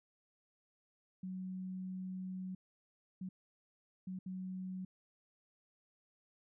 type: tone bursts at uneven times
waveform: sine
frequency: 186.1 Hz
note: F#3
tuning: 10 cents sharp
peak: -40 dBFS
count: 4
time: 1.23-2.55 / 3.21-3.29 / 4.07-4.19 / 4.26-4.85 s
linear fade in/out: 5 ms
effects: none